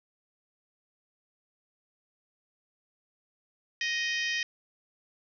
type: harmonic tone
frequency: 624 Hz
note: D#5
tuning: 5 cents sharp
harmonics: 3 / 4 / 5 / 6 / 7 / 8 / 9 / 10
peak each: -31 / -34 / -36 / -41 / -47 / -40 / -41 / -50 dBFS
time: 3.81-4.43 s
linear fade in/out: 2 ms
effects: none